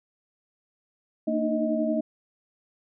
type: tone cluster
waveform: sine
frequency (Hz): 229.1 / 300.1 / 311.1 / 629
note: A#3 / D4 / D#4 / D#5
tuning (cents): -30 / +38 / 0 / +19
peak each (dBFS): -27 / -29 / -33 / -27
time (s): 1.27-2.01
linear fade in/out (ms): 10
effects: none